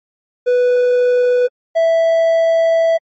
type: tone pair in turn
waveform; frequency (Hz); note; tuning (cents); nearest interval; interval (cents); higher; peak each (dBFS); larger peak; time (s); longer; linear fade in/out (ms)
triangle; 493.9 / 658.7; B4 / E5; 0 / -1; perfect fourth; 499; second; -8; neither; 0.46-1.48 / 1.75-2.98; second; 20
effects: MP3 32 kbps